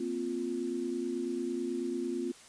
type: chord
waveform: sine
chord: Bb suspended second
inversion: none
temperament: just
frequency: 233.1 / 262.2 / 349.6 Hz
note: Bb3 / C4 / F4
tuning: 0 / +4 / +2 cents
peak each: -39 / -36 / -34 dBFS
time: 0-2.32 s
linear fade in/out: 5 ms
effects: white hiss -54 dBFS RMS until 2.48 s + resampled to 22050 Hz